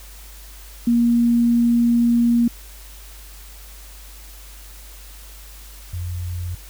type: tone pair in turn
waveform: sine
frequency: 236.2 / 88.48 Hz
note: A#3 / F2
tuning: +23 / +23 cents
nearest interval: octave + perfect fourth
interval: 1700 cents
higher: first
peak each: -13 / -24 dBFS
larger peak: first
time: 0.87-2.48 / 5.93-6.55 s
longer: first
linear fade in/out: 5 ms
effects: added 50 Hz sine -39 dBFS peak until 6.69 s + white hiss -44 dBFS RMS until 6.69 s